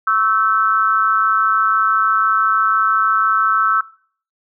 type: tone with amplitude modulation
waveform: sine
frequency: 1318 Hz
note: E6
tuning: 1 cent flat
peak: -8 dBFS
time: 0.07-3.81 s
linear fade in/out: 5 ms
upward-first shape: sine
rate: 206 Hz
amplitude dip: 95%
effects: noise-tail reverb RT60 0.5 s tail -21 dB re dry